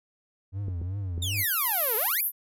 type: tone with vibrato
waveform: triangle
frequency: 92.5 Hz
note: F#2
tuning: in tune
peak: -27 dBFS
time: 0.52-1.45 s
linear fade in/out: 50 ms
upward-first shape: triangle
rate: 2.7 Hz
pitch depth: 190 cents each way
type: clicks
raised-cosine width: 3 ms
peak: -25 dBFS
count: 3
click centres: 0.683 / 0.816 / 1.179 s
type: exponential two-way sweep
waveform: sawtooth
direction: down then up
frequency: 3741 to 415.3 to 2516 Hz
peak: -26 dBFS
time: 1.22-2.21 s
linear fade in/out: 5 ms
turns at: 1.96 s
type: band-pass noise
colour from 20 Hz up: white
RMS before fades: -28 dBFS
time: 1.35-2.32 s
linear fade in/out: 50 ms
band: 11000 to 14000 Hz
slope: 96 dB/octave
effects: none